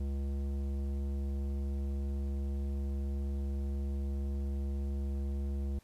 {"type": "tone with tanh clipping", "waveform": "sine", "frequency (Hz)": 69.3, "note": "C#2", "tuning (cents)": 0, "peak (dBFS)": -34, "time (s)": [0, 5.79], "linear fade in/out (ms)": 5, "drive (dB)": 14, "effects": ["pink hiss -65 dBFS RMS until 5.83 s", "resampled to 32000 Hz"]}